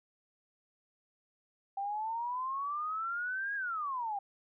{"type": "exponential two-way sweep", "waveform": "sine", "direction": "up then down", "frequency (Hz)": [780, 1661.2, 780], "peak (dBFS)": -33, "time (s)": [1.77, 4.19], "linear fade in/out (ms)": 5, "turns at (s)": 3.55, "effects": []}